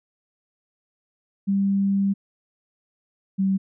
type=tone pair in turn; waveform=sine; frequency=197.2 / 192.81 Hz; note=G3 / G3; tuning=+11 / -28 cents; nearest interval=unison; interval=39 cents; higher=first; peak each=-18 dBFS; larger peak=neither; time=1.47-2.14 / 3.38-3.58 s; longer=first; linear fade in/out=20 ms; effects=none